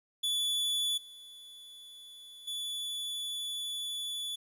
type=tone with level steps; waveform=45% pulse; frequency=3448 Hz; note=A7; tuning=36 cents flat; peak=-29 / -49 / -35 dBFS; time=0.23-4.36 s; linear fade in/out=10 ms; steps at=0.97 / 2.47 s; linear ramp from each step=10 ms; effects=resampled to 32000 Hz + 11-bit